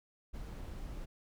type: noise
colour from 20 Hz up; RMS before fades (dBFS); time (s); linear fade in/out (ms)
brown; -43; 0.33-1.06; 20
effects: none